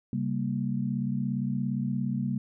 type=chord; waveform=sine; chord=G diminished; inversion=second; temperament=equal with one note detuned; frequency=135.5 / 196 / 233.1 Hz; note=Db3 / G3 / Bb3; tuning=-39 / 0 / 0 cents; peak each=-31 dBFS; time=0.13-2.38 s; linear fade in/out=2 ms; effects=none